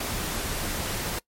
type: noise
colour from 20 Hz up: pink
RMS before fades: -30 dBFS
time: 0-1.19 s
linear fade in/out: 5 ms
effects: noise-tail reverb RT60 0.1 s tail -21 dB re dry + MP3 64 kbps